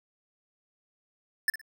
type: tone with echo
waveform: square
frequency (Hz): 1760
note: A6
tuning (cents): 0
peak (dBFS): -22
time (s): 1.48-1.5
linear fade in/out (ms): 2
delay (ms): 57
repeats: 2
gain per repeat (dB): -13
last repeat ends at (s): 1.614
effects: none